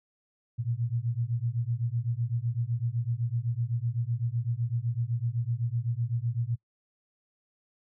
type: beating tone pair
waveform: sine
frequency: 114.2 / 122.1 Hz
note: A#2 / B2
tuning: -35 / -19 cents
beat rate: 7.9 Hz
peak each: -30 dBFS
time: 0.58-6.56 s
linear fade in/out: 20 ms
effects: noise-tail reverb RT60 0.1 s tail -24 dB re dry